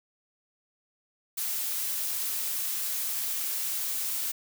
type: noise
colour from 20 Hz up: blue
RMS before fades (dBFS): -31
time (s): 1.37-4.32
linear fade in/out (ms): 10
effects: none